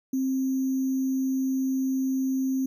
sine tone with sample-and-hold, 264.3 Hz, C4, 18 cents sharp, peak -23 dBFS, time 0.13-2.66 s, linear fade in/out 5 ms, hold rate 6300 Hz, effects none

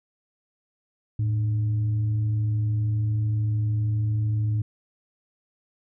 sine tone with frequency modulation, 109 Hz, A2, 16 cents flat, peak -21 dBFS, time 1.19-4.62 s, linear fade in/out 5 ms, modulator 191 Hz, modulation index 0.21, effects none

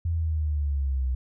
sine exponential sweep, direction down, 85 to 62.9 Hz, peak -23 dBFS, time 0.05-1.15 s, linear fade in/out 5 ms, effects none

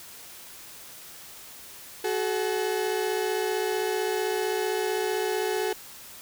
35% pulse tone pair together, 373.5 / 429.1 Hz, F#4 / A4, +16 / -43 cents, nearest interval major second, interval 241 cents, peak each -27 / -26 dBFS, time 2.04-5.73 s, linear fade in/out 5 ms, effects white hiss -45 dBFS RMS until 6.21 s

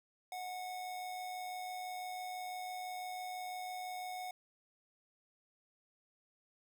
square tone with amplitude modulation, 733 Hz, F#5, 16 cents flat, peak -40 dBFS, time 0.32-4.31 s, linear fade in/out 2 ms, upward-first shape sine, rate 106 Hz, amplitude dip 35%, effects none

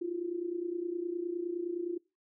sine tone with amplitude modulation, 347.7 Hz, F4, 8 cents flat, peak -29 dBFS, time 0.01-1.98 s, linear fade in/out 10 ms, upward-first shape sine, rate 29.7 Hz, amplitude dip 75%, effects noise-tail reverb RT60 0.3 s tail -25 dB re dry

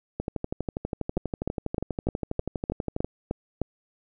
two click trains, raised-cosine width 2 ms, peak -12 / -15 dBFS, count 9 / 36, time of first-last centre 1.17-3.616 / 0.2-3.046 s, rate 3.27 / 12.3 Hz, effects none

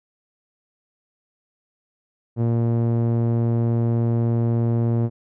sawtooth tone with low-pass filter, 116.54 Hz, A#2, in tune, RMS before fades -20 dBFS, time 2.36-5.1 s, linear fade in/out 50 ms, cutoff 490 Hz, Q 0.66, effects none

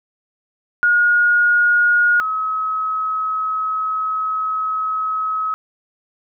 sine tone pair in turn, 1437 / 1280.2 Hz, F6 / D#6, +49 / +49 cents, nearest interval major second, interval 200 cents, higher first, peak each -11 / -18 dBFS, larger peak first, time 0.83-2.2 / 2.2-5.54 s, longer second, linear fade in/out 0 ms, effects none

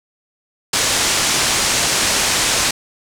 white low-pass noise, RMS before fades -17 dBFS, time 0.73-2.71 s, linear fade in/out 5 ms, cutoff 8500 Hz, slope 24 dB/octave, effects none

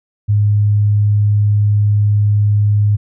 sine tone, 103.83 Hz, G#2, in tune, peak -9 dBFS, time 0.28-2.97 s, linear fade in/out 20 ms, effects none

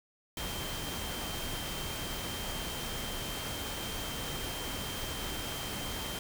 sine tone in noise, 3149 Hz, G7, 7 cents sharp, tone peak -43 dBFS, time 0.37-6.19 s, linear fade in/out 2 ms, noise pink, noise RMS -38 dBFS, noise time 0.37-6.19 s, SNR -8 dB, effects none

